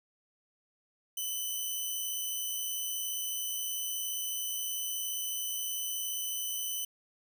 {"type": "tone pair together", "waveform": "5% pulse", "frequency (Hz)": [2960, 3019], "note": ["F#7", "F#7"], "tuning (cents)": [0, 34], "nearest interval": "unison", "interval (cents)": 34, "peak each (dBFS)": [-34, -25], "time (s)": [1.17, 6.85], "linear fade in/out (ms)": 5, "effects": []}